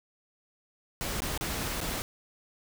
pink noise with dropouts, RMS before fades -33 dBFS, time 1.01-2.02 s, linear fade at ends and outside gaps 0 ms, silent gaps 1.204-1.22 / 1.376-1.41 / 1.805-1.813 s, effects none

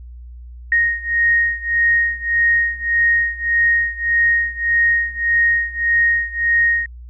sine beating tone pair, 1864.7 / 1866.4 Hz, A#6 / A#6, 0 / +2 cents, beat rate 1.7 Hz, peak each -16 / -18 dBFS, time 0.72-6.86 s, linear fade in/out 2 ms, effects added 60 Hz sine -33 dBFS peak until 7.09 s

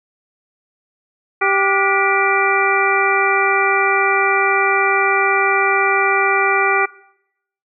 harmonic tone with a mistuned harmonic, 392 Hz, G4, in tune, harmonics 1 / 2 / 3 / 4 / 5 / 6, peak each -20 / -20 / -20 / -20 / -20 / -20 dBFS, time 1.41-6.86 s, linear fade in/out 10 ms, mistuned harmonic 4, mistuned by -140 cents, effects noise-tail reverb RT60 0.8 s tail -22 dB re dry

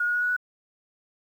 sine tone with pitch steps, 1438 / 1447.2 / 1456.4 / 1465.7 / 1475 Hz, F#6 / F#6 / F#6 / F#6 / F#6, -50 / -39 / -28 / -17 / -6 cents, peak -22 dBFS, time 0-0.365 s, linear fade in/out 5 ms, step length 73 ms, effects 9-bit

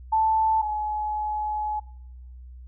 sine tone pair in turn, 880 / 848.3 Hz, A5 / G#5, 0 / +36 cents, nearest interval minor second, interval 64 cents, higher first, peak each -18 / -25 dBFS, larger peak first, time 0.12-0.62 / 0.62-1.8 s, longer second, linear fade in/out 10 ms, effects noise-tail reverb RT60 0.8 s tail -22 dB re dry + added 62 Hz sine -40 dBFS peak until 2.67 s

